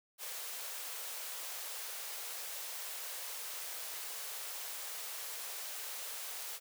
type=high-pass noise; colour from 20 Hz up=white; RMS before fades=-43 dBFS; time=0.18-6.6 s; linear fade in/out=50 ms; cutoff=430 Hz; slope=48 dB/octave; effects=none